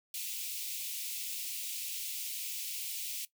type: high-pass noise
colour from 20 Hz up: white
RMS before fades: -39 dBFS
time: 0.14-3.25 s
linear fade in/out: 2 ms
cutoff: 2300 Hz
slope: 48 dB/octave
effects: noise-tail reverb RT60 0.1 s tail -17 dB re dry